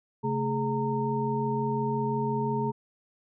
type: tone cluster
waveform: sine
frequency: 135.1 / 220.8 / 417.9 / 919 Hz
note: C#3 / A3 / G#4 / A#5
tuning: -44 / +6 / +11 / -25 cents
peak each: -31 dBFS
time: 0.23-2.72 s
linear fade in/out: 20 ms
effects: none